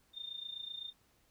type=tone with amplitude modulation; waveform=sine; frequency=3627 Hz; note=A#7; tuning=48 cents flat; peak=-38 dBFS; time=0.13-0.93 s; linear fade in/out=50 ms; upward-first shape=sine; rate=27.9 Hz; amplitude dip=80%; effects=pink hiss -71 dBFS RMS until 1.3 s